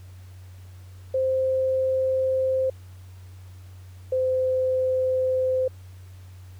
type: tone pair in turn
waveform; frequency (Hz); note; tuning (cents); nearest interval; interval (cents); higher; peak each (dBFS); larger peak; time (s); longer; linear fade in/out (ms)
sine; 523.3 / 516.1; C5 / C5; 0 / -24; unison; 24; first; -20; neither; 1.14-2.7 / 4.12-5.68; neither; 5
effects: added 92 Hz sine -41 dBFS peak until 6.59 s + pink hiss -57 dBFS RMS until 6.59 s